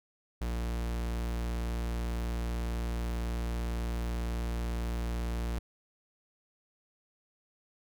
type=tone; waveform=45% pulse; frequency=58.1 Hz; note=A#1; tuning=5 cents flat; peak=-31 dBFS; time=0.41-5.59 s; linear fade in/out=5 ms; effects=none